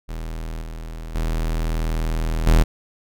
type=tone with level steps; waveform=45% pulse; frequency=40.29 Hz; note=E1; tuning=39 cents flat; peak=-27 / -30 / -20 / -11 dBFS; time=0.08-2.64 s; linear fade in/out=20 ms; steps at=0.62 / 1.15 / 2.47 s; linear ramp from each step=2 ms; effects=none